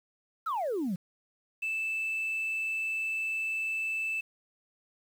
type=exponential sweep; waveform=sine; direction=down; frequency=1396.9 to 166.5 Hz; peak=-27 dBFS; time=0.46-0.96 s; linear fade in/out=10 ms
type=tone; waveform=sine; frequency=2637 Hz; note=E7; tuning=in tune; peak=-28 dBFS; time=1.62-4.21 s; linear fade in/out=10 ms
effects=tanh soft clip ceiling -26 dBFS + 9-bit